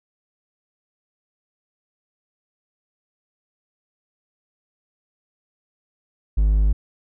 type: tone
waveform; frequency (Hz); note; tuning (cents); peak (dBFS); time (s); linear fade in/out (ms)
triangle; 51.6; G#1; -10; -12; 6.37-6.73; 10
effects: none